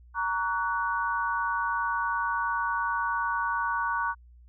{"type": "chord", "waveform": "sine", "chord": "F# major", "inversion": "first", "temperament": "equal with one note detuned", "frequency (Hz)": [932.3, 1130.7, 1480], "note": ["A#5", "C#6", "F#6"], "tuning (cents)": [0, 34, 0], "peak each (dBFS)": -30, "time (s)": [0.14, 4.15], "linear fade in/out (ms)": 50, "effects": ["added 60 Hz sine -50 dBFS peak until 4.48 s"]}